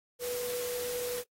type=tone in noise; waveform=sine; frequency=490 Hz; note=B4; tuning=14 cents flat; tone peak=-33 dBFS; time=0.19-1.24 s; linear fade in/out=50 ms; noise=white; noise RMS=-40 dBFS; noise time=0.19-1.24 s; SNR=+4 dB; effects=noise-tail reverb RT60 0.1 s tail -23 dB re dry + AAC 48 kbps